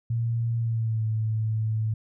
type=tone with pitch glide; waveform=sine; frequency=116.1 to 109.84 Hz; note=A#2 to A2; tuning=-7 to -3 cents; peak=-23 dBFS; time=0.1-1.94 s; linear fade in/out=5 ms; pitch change=-96 cents; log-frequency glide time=0.57-1.05 s; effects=none